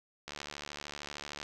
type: click train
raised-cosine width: 0.2 ms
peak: -23 dBFS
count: 85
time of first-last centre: 0.28-1.429 s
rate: 73.1 Hz
effects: none